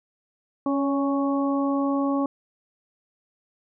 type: harmonic tone with a mistuned harmonic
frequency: 277.2 Hz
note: C#4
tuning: in tune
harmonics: 1 / 2 / 3 / 4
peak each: -22 / -29 / -33 / -31 dBFS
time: 0.66-2.26 s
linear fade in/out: 2 ms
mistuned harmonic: 2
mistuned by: +22 cents
effects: none